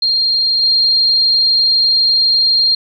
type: tone with level steps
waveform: sine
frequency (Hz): 4208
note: C8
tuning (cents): +9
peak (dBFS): -11 / -9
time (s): 0.02-2.75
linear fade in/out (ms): 5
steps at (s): 0.62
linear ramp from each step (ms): 10
effects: none